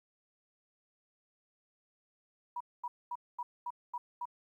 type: tone bursts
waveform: sine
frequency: 968 Hz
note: B5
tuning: 35 cents flat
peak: -35 dBFS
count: 7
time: 2.56-4.255 s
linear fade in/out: 5 ms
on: 45 ms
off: 230 ms
effects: 12-bit